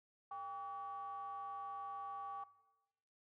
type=ring-modulated tone; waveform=triangle; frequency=173.4 Hz; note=F3; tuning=12 cents flat; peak=-38 dBFS; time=0.31-2.44 s; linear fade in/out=5 ms; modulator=968 Hz; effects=noise-tail reverb RT60 1.0 s tail -18 dB re dry + tanh soft clip ceiling -34 dBFS